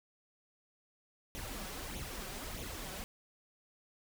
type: noise with flanger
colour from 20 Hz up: pink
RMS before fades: -43 dBFS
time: 1.35-3.04 s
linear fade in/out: 0 ms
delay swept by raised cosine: 0.3 to 5.4 ms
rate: 1.6 Hz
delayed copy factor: +0.65
effects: none